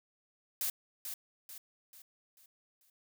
blue noise with echo, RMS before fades -34 dBFS, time 0.61-0.7 s, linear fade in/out 2 ms, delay 440 ms, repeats 5, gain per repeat -7 dB, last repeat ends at 2.9 s, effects none

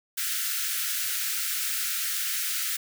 white high-pass noise, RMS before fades -29 dBFS, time 0.17-2.77 s, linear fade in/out 10 ms, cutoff 1300 Hz, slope 96 dB/octave, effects none

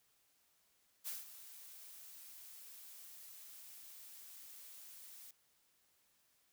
blue noise with ADSR envelope, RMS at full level -42 dBFS, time 1.04-5.31 s, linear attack 35 ms, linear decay 170 ms, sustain -13 dB, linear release 4 ms, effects white hiss -75 dBFS RMS until 6.52 s

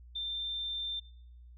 sine tone, 3579 Hz, A7, 29 cents sharp, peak -34 dBFS, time 0.15-1 s, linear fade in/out 10 ms, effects noise-tail reverb RT60 0.7 s tail -20 dB re dry + added 60 Hz sine -50 dBFS peak until 1.57 s

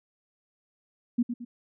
sine tone with echo, 239.8 Hz, A#3, 49 cents sharp, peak -20 dBFS, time 1.18-1.23 s, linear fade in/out 10 ms, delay 110 ms, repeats 2, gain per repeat -8 dB, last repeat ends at 1.45 s, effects none

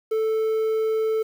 triangle tone with quantisation, 440 Hz, A4, in tune, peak -18 dBFS, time 0.11-1.23 s, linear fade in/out 10 ms, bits 8, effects none

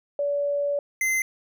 sine / square tone pair in turn, 573 / 2068 Hz, D5 / C7, -43 / -21 cents, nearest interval octave + minor seventh, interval 2222 cents, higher second, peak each -22 dBFS, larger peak neither, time 0.19-0.79 / 1.01-1.22 s, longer first, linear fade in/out 2 ms, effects none

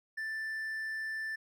triangle tone, 1767 Hz, A6, 7 cents sharp, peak -33 dBFS, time 0.17-1.36 s, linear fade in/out 10 ms, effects none

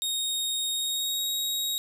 sawtooth tone with pitch glide, 3729 to 3788 Hz, A#7 to A#7, 0 to +27 cents, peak -24 dBFS, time 0.02-1.78 s, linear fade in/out 0 ms, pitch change +27 cents, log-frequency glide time 0.73-1.3 s, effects 9-bit

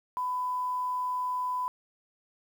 sine tone with quantisation, 1000 Hz, B5, 21 cents sharp, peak -28 dBFS, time 0.17-1.68 s, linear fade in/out 0 ms, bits 9, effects none

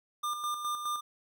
square tone with tremolo, 1200 Hz, D6, 37 cents sharp, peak -31 dBFS, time 0.23-1.01 s, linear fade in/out 10 ms, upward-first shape square, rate 4.8 Hz, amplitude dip 50%, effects none

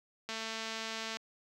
click train, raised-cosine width 0.2 ms, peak -22 dBFS, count 197, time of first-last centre 0.29-1.169 s, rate 223 Hz, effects high-pass 80 Hz 12 dB/octave + 10-bit

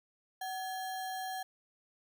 sine tone with sample-and-hold, 753 Hz, F#5, 30 cents sharp, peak -36 dBFS, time 0.41-1.43 s, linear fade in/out 5 ms, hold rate 2450 Hz, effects none

